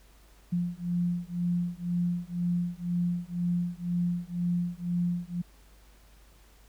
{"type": "beating tone pair", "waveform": "sine", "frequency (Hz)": [174, 176], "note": ["F3", "F3"], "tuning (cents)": [-6, 14], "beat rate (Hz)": 2, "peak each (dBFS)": -30, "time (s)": [0.52, 5.42], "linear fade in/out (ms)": 10, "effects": ["added 50 Hz sine -55 dBFS peak until 6.68 s", "pink hiss -61 dBFS RMS until 6.68 s"]}